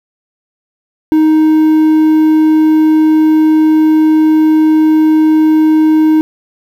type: tone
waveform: triangle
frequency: 312.3 Hz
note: D#4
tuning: 7 cents sharp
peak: -3 dBFS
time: 1.12-6.21 s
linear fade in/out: 0 ms
effects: 7-bit